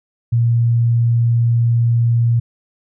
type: tone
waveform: sine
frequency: 117.5 Hz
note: A#2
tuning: 14 cents sharp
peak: -11 dBFS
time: 0.32-2.4 s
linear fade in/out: 10 ms
effects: none